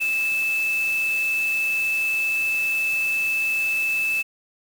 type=tone in noise; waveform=sine; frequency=2625 Hz; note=E7; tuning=8 cents flat; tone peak=-20 dBFS; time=0-4.23 s; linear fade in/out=20 ms; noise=white; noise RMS=-37 dBFS; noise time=0-4.23 s; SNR=+14 dB; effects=none